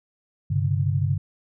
sine tone cluster, 98.7 / 131.5 / 144.5 Hz, G2 / C3 / D3, +12 / +9 / -28 cents, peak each -23 / -26 / -24 dBFS, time 0.5-1.18 s, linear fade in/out 10 ms, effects none

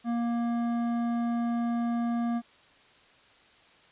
sine tone with hard clipping, 235.4 Hz, A#3, 17 cents sharp, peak -28 dBFS, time 0.04-2.42 s, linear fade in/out 50 ms, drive 11 dB, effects white hiss -58 dBFS RMS until 3.91 s + resampled to 8000 Hz

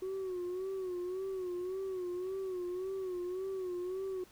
sine tone with vibrato, 370 Hz, F#4, in tune, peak -33 dBFS, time 0.02-4.24 s, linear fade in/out 5 ms, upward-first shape sine, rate 1.8 Hz, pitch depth 74 cents each way, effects tanh soft clip ceiling -34 dBFS + pink hiss -61 dBFS RMS until 4.31 s

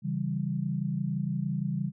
sine chord, C# diminished, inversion none, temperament equal, 138.59 / 164.81 / 196 Hz, C#3 / E3 / G3, 0 / 0 / 0 cents, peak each -32 dBFS, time 0.02-1.92 s, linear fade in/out 50 ms, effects none

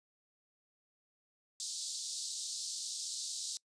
pink band-pass noise, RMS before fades -41 dBFS, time 1.6-3.57 s, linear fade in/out 0 ms, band 3900 to 9000 Hz, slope 48 dB/octave, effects noise-tail reverb RT60 0.1 s tail -23 dB re dry + resampled to 22050 Hz

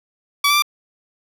15% pulse tone with pitch steps, 1144 / 1170 / 1183 Hz, D6 / D6 / D6, -46 / -7 / +12 cents, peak -7 dBFS, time 0.44-0.623 s, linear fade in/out 5 ms, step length 61 ms, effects none

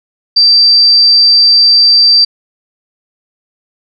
sine tone, 4679 Hz, D8, 7 cents flat, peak -3 dBFS, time 0.36-2.25 s, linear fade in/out 10 ms, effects none

